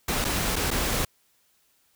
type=noise with dropouts; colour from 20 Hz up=pink; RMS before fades=-26 dBFS; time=0.08-1.05 s; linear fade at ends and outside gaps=5 ms; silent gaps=0.245-0.249 / 0.558-0.562 / 0.706-0.712 s; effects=white hiss -66 dBFS RMS until 1.95 s